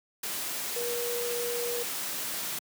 sine tone in noise, 479 Hz, A#4, 47 cents sharp, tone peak -31 dBFS, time 0.76-1.83 s, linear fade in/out 5 ms, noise white, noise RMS -34 dBFS, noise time 0.23-2.59 s, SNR 0 dB, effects high-pass 150 Hz 12 dB/octave

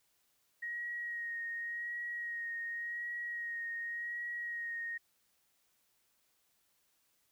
sine tone with vibrato, 1883 Hz, A#6, 17 cents sharp, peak -37 dBFS, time 0.62-4.98 s, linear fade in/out 10 ms, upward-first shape sine, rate 0.89 Hz, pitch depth 23 cents each way, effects white hiss -75 dBFS RMS until 7.31 s

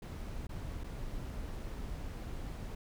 brown noise with dropouts, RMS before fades -41 dBFS, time 0.02-2.75 s, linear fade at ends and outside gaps 5 ms, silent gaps 0.47-0.491 / 0.837-0.841 s, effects none

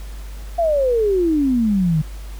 sine exponential sweep, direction down, 698.5 to 149.2 Hz, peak -14 dBFS, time 0.58-2.02 s, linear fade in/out 10 ms, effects added 50 Hz sine -29 dBFS peak until 2.39 s + pink hiss -44 dBFS RMS until 2.39 s

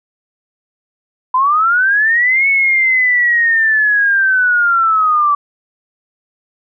sine linear two-way sweep, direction up then down, 1000 to 2217 to 1150 Hz, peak -9 dBFS, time 1.34-5.35 s, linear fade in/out 5 ms, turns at 2.48 s, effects none

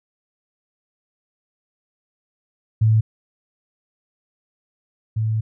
sine tone pair in turn, 110 / 110 Hz, A2 / A2, 0 / 0 cents, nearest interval unison, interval 0 cents, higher neither, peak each -12 / -18 dBFS, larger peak first, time 2.81-3.01 / 5.16-5.41 s, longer second, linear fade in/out 10 ms, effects none

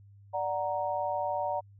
sine chord, D augmented, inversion none, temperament equal, 587.3 / 740 / 932.3 Hz, D5 / F#5 / A#5, 0 / 0 / 0 cents, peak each -33 dBFS, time 0.33-1.61 s, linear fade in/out 20 ms, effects added 100 Hz sine -52 dBFS peak until 1.79 s

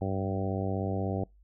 harmonic tone with a mistuned harmonic, 96.4 Hz, G2, 28 cents flat, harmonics 1 / 2 / 3 / 4 / 5 / 6 / 7 / 8, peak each -32 / -35 / -37 / -38 / -39 / -40 / -40 / -41 dBFS, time 0.01-1.24 s, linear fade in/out 5 ms, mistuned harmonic 1, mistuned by +28 cents, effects noise-tail reverb RT60 0.2 s tail -25 dB re dry + added 50 Hz sine -56 dBFS peak until 1.43 s

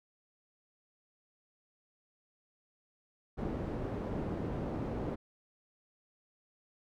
white low-pass noise, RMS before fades -37 dBFS, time 3.37-5.16 s, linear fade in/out 20 ms, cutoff 390 Hz, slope 12 dB/octave, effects none

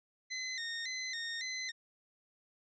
20% pulse tone with vibrato, 1938 Hz, B6, 33 cents flat, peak -32 dBFS, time 0.3-1.72 s, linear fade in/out 20 ms, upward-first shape square, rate 1.8 Hz, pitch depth 86 cents each way, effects resampled to 16000 Hz

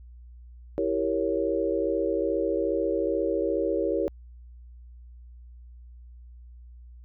sine chord, E diminished seventh, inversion none, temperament equal, 329.6 / 392 / 466.2 / 554.4 Hz, E4 / G4 / Bb4 / Db5, 0 / 0 / 0 / 0 cents, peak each -29 dBFS, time 0.78-4.08 s, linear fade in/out 0 ms, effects added 60 Hz sine -44 dBFS peak until 7.04 s

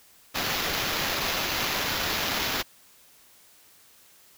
blue noise with sample-and-hold, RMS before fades -28 dBFS, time 0.34-2.63 s, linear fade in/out 20 ms, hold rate 8820 Hz, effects white hiss -56 dBFS RMS until 4.37 s

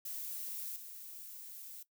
violet noise with level steps, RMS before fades -42 / -49 dBFS, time 0.05-1.83 s, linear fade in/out 5 ms, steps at 0.76 s, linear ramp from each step 2 ms, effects noise-tail reverb RT60 0.1 s tail -17 dB re dry

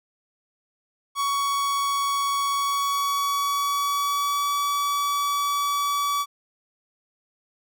45% pulse tone with pitch glide, 1121 to 1143.9 Hz, C#6 to D6, +19 to -46 cents, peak -22 dBFS, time 1.15-6.26 s, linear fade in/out 50 ms, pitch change +35 cents, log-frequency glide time 2.51-4.5 s, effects none

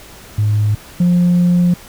sine tone pair in turn, 105.5 / 176.35 Hz, G#2 / F3, +28 / +17 cents, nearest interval major sixth, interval 889 cents, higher second, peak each -10 / -7 dBFS, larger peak second, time 0.38-0.75 / 1-1.74 s, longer second, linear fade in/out 5 ms, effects tanh soft clip ceiling -7 dBFS + pink hiss -38 dBFS RMS until 1.88 s

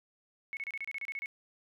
sine tone bursts, 2200 Hz, C#7, 14 cents flat, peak -35 dBFS, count 11, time 0.53-1.259 s, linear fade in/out 0 ms, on 39 ms, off 30 ms, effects none

